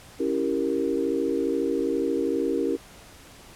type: chord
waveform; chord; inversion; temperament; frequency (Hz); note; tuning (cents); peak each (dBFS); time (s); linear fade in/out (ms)
sine; C# diminished seventh; none; equal; 277.2 / 329.6 / 392 / 466.2; C#4 / E4 / G4 / Bb4; 0 / 0 / 0 / 0; -28; 0.19-2.77; 20
effects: pink hiss -48 dBFS RMS until 3.55 s + low-pass 12000 Hz 12 dB/octave